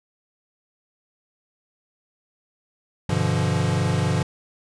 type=chord; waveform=square; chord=G dominant seventh; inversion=none; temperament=equal with one note detuned; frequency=98 / 123.47 / 146.83 / 171.61 Hz; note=G2 / B2 / D3 / F3; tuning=0 / 0 / 0 / -30 cents; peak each=-26 dBFS; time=3.09-4.23 s; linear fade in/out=5 ms; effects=resampled to 22050 Hz